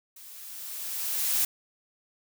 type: noise with level ramp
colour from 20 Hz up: blue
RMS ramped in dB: -48 to -24 dBFS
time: 0.16-1.45 s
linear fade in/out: 5 ms
effects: none